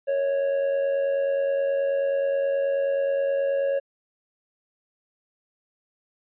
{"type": "tone with amplitude modulation", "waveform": "triangle", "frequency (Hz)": 553, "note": "C#5", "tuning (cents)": -4, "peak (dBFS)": -17, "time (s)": [0.07, 3.8], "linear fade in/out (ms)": 20, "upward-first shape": "sine", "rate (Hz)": 89.4, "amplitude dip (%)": 50, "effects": ["resampled to 8000 Hz"]}